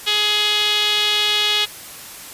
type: tone with band-pass filter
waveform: sawtooth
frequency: 419.1 Hz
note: G#4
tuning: 16 cents sharp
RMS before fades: -18 dBFS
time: 0.06-1.66 s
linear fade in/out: 20 ms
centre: 3400 Hz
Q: 4.1
effects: white hiss -36 dBFS RMS until 2.33 s + resampled to 32000 Hz

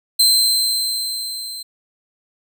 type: tone with level ramp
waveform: sawtooth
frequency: 4108 Hz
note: C8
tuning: 33 cents flat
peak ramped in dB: -7 to -26 dBFS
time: 0.19-1.63 s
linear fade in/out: 10 ms
effects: none

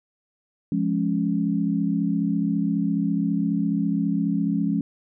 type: chord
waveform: sine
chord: Db major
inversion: first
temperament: just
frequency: 173.24 / 207.9 / 277.2 Hz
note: F3 / Ab3 / Db4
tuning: -14 / +2 / 0 cents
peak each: -25 / -24 / -25 dBFS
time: 0.72-4.81 s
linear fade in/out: 2 ms
effects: none

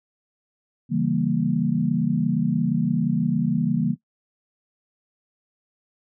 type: chord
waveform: sine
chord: C# diminished seventh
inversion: none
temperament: equal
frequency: 138.59 / 164.81 / 196 / 233.1 Hz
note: C#3 / E3 / G3 / Bb3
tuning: 0 / 0 / 0 / 0 cents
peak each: -27 / -24 / -26 / -23 dBFS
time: 0.89-3.96 s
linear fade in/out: 50 ms
effects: noise-tail reverb RT60 0.1 s tail -19 dB re dry

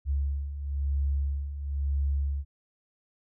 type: beating tone pair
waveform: sine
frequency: 69.3 / 70.3 Hz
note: C#2 / C#2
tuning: 0 / +25 cents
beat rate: 1 Hz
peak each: -33 / -27 dBFS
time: 0.05-2.45 s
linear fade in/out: 50 ms
effects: none

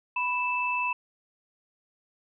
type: tone pair together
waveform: sine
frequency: 987.8 / 2637 Hz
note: B5 / E7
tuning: 0 / 0 cents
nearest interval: octave + perfect fourth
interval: 1700 cents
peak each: -28 dBFS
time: 0.16-0.93 s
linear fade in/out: 5 ms
effects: none

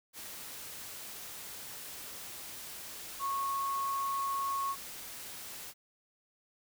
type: tone in noise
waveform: sine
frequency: 1100 Hz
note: C#6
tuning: 14 cents flat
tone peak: -31 dBFS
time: 3.19-4.76 s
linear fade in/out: 50 ms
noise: white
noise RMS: -45 dBFS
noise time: 0.13-5.74 s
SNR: +11 dB
effects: none

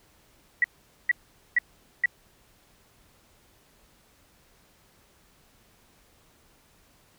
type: tone bursts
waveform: sine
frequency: 1941 Hz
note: B6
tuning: 31 cents flat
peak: -17 dBFS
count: 4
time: 0.62-2.058 s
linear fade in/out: 2 ms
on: 22 ms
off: 450 ms
effects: pink hiss -61 dBFS RMS until 7.18 s

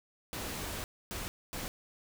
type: noise bursts at uneven times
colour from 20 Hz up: pink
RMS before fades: -39 dBFS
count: 3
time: 0.33-0.84 / 1.11-1.28 / 1.53-1.68 s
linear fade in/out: 0 ms
effects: none

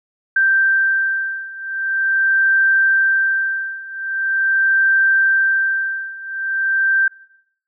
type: beating tone pair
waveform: sine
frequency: 1568 / 1568.43 Hz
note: G6 / G6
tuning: 0 / 0 cents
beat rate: 0.43 Hz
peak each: -18 / -16 dBFS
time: 0.36-7.08 s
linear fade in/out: 5 ms
effects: noise-tail reverb RT60 0.7 s tail -20 dB re dry

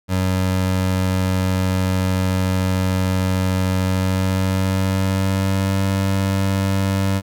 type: tone with pitch glide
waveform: 25% pulse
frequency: 93.4 to 96.86 Hz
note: F#2 to G2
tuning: +17 to -20 cents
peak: -13 dBFS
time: 0.08-7.22 s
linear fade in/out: 50 ms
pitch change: +63 cents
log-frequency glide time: 3.77-5.84 s
effects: none

